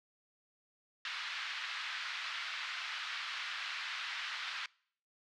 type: band-pass noise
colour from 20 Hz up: pink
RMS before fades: -41 dBFS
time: 1.05-4.66 s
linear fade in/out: 2 ms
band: 1300 to 4200 Hz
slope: 24 dB/octave
effects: noise-tail reverb RT60 0.6 s tail -25 dB re dry